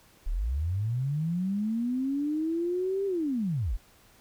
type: linear two-way sweep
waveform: sine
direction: up then down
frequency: 30.87 to 399.5 to 30.87 Hz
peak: -26 dBFS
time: 0.26-3.77 s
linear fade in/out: 10 ms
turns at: 3.06 s
effects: pink hiss -59 dBFS RMS until 4.2 s